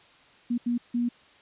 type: tone bursts at uneven times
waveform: sine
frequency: 239.9 Hz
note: A#3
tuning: 50 cents sharp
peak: -23 dBFS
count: 3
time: 0.5-0.58 / 0.66-0.78 / 0.94-1.09 s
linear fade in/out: 10 ms
effects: white hiss -56 dBFS RMS until 1.41 s + resampled to 8000 Hz